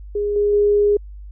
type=tone with level steps; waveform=sine; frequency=411.9 Hz; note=G#4; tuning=14 cents flat; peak=-18 / -14 / -12 dBFS; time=0.15-0.97 s; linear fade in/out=5 ms; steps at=0.36 / 0.53 s; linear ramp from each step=2 ms; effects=added 50 Hz sine -33 dBFS peak until 1.31 s